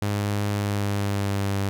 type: tone with pitch glide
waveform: sawtooth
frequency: 102.5 to 98.89 Hz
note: G#2 to G2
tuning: -22 to +16 cents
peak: -19 dBFS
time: 0.02-1.69 s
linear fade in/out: 0 ms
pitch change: -62 cents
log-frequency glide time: 0.56-1.55 s
effects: none

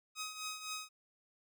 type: tone with tremolo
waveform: 10% pulse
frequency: 1262 Hz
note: D#6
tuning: 24 cents sharp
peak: -30 dBFS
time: 0.15-0.89 s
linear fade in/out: 50 ms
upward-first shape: triangle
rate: 3.9 Hz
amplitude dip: 70%
effects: none

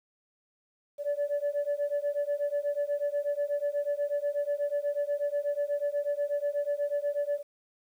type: beating tone pair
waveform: sine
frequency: 574 / 582.2 Hz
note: D5 / D5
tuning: -40 / -15 cents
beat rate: 8.2 Hz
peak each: -29 / -29 dBFS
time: 0.98-7.43 s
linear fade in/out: 50 ms
effects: tanh soft clip ceiling -23 dBFS + 10-bit

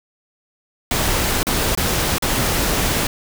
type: noise with dropouts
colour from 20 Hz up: pink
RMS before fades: -19 dBFS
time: 0.91-3.07 s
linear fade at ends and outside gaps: 2 ms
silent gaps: 1.431-1.468 / 1.751-1.774 / 2.183-2.223 s
effects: none

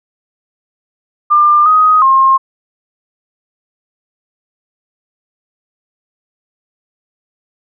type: tone with pitch steps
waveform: sine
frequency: 1196 / 1253 / 1067 Hz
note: D6 / D#6 / C6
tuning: +31 / +12 / +34 cents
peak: -5 dBFS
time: 1.3-2.38 s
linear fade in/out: 20 ms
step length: 360 ms
effects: none

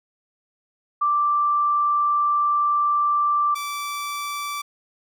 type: tone pair in turn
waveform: sine / sawtooth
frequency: 1174.7 / 1161.9 Hz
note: D6 / D6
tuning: 0 / -19 cents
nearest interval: unison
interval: 19 cents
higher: first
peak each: -17 / -23 dBFS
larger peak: first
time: 1.01-3.55 / 3.55-4.62 s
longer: first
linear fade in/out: 10 ms
effects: none

